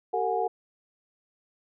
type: tone cluster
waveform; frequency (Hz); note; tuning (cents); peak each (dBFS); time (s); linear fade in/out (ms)
sine; 388.3 / 453.9 / 731 / 826; G4 / A#4 / F#5 / G#5; -16 / -46 / -21 / -10; -32 / -29 / -28 / -32; 0.13-0.48; 10
effects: none